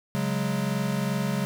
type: chord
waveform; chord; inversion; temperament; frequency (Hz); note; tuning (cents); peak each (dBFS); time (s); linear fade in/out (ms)
square; C# suspended fourth; none; equal; 138.59 / 185 / 207.7; C#3 / F#3 / G#3; 0 / 0 / 0; -30; 0.15-1.45; 0
effects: none